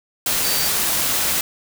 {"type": "tone in noise", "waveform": "sine", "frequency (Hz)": 4610, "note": "D8", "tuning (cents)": -33, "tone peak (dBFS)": -25, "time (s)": [0.44, 0.68], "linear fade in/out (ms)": 2, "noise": "white", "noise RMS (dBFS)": -20, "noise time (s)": [0.26, 1.41], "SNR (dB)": -8, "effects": []}